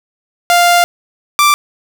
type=tone pair in turn; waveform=sawtooth; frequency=698.5 / 1174.7 Hz; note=F5 / D6; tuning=0 / 0 cents; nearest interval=major sixth; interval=900 cents; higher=second; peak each=-3 dBFS; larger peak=neither; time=0.5-0.84 / 1.39-1.54 s; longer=first; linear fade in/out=0 ms; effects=none